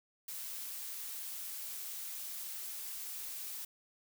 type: noise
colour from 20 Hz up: blue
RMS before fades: -43 dBFS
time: 0.28-3.65 s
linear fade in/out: 5 ms
effects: none